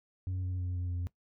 sine tone with pitch steps, 92.5 / 91.38 / 90.28 / 89.19 / 88.12 Hz, F#2 / F#2 / F#2 / F2 / F2, 0 / -21 / -42 / +37 / +16 cents, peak -29 dBFS, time 0.27-1.07 s, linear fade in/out 0 ms, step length 160 ms, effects noise-tail reverb RT60 0.1 s tail -22 dB re dry + tanh soft clip ceiling -31 dBFS

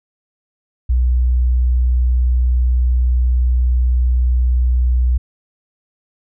sine tone, 61.74 Hz, B1, in tune, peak -11 dBFS, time 0.89-5.18 s, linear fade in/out 10 ms, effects none

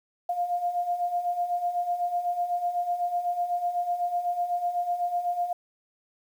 sine beating tone pair, 698.5 / 706.5 Hz, F5 / F5, 0 / +20 cents, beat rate 8 Hz, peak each -32 / -26 dBFS, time 0.29-5.53 s, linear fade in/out 5 ms, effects 9-bit

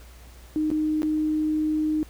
sine tone with dropouts, 308.2 Hz, D#4, 16 cents flat, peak -21 dBFS, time 0.56-2.03 s, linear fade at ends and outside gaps 0 ms, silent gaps 0.703-0.714 / 1.02-1.031 s, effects added 60 Hz sine -45 dBFS peak until 2.09 s + pink hiss -52 dBFS RMS until 2.09 s

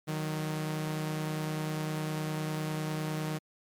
sawtooth tone pair together, 154.91 / 184.8 Hz, D#3 / F#3, -7 / -2 cents, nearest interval minor third, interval 305 cents, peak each -28 / -36 dBFS, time 0.07-3.39 s, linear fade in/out 20 ms, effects MP3 96 kbps

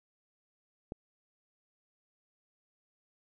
click, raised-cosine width 2 ms, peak -25 dBFS, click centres 0.921 s, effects none

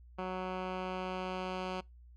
10% pulse tone with low-pass filter sweep, 185 Hz, F#3, in tune, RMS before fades -38 dBFS, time 0.18-1.81 s, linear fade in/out 10 ms, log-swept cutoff 2000 to 3800 Hz, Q 1, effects noise-tail reverb RT60 0.2 s tail -25 dB re dry + added 60 Hz sine -53 dBFS peak until 2.16 s

